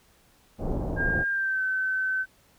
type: low-pass noise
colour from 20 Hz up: pink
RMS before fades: -29 dBFS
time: 0.58-1.25 s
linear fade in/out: 50 ms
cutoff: 740 Hz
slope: 24 dB/octave
type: tone with pitch glide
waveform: sine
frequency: 1610 to 1529.3 Hz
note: G6 to G6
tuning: +46 to -43 cents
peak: -24 dBFS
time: 0.96-2.26 s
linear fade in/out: 50 ms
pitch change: -89 cents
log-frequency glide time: 1.27-1.62 s
effects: pink hiss -61 dBFS RMS until 2.58 s